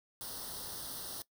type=noise with comb filter; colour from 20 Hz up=white; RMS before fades=-43 dBFS; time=0.21-1.22 s; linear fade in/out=0 ms; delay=0.21 ms; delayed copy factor=+0.9; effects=noise-tail reverb RT60 0.1 s tail -19 dB re dry